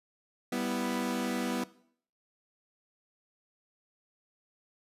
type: chord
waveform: sawtooth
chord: E minor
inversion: first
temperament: equal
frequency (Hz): 196 / 246.9 / 329.6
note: G3 / B3 / E4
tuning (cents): 0 / 0 / 0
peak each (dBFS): -33 / -28 / -34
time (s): 0.52-1.64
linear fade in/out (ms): 5
effects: noise-tail reverb RT60 0.6 s tail -19 dB re dry + resampled to 32000 Hz